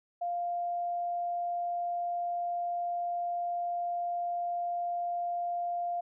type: tone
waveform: sine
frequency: 698.5 Hz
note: F5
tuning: in tune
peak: -30 dBFS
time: 0.21-6.01 s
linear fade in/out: 10 ms
effects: none